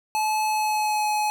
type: tone with pitch glide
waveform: square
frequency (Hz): 861 to 846.7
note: A5 to G#5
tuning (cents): -38 to +33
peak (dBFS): -22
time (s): 0.15-1.3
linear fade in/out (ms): 0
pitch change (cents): -29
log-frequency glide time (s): 0.45-1.06
effects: none